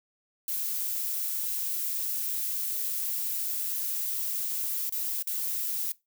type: noise with dropouts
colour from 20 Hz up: violet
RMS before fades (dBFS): -31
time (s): 0.48-5.92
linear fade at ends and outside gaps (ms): 2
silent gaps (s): 4.895-4.923 / 5.225-5.271
effects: noise-tail reverb RT60 0.2 s tail -20 dB re dry